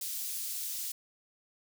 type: high-pass noise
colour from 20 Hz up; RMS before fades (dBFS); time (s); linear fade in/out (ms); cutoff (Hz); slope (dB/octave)
white; -37; 0.01-0.92; 5; 4500; 12
effects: none